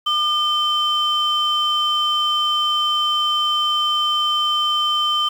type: tone pair together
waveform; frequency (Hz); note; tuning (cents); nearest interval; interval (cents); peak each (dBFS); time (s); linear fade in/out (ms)
sine; 1206 / 3090; D6 / G7; +46 / -26; octave + major third; 1628; -19 / -17; 0.06-5.29; 10
effects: tanh soft clip ceiling -11 dBFS + 7-bit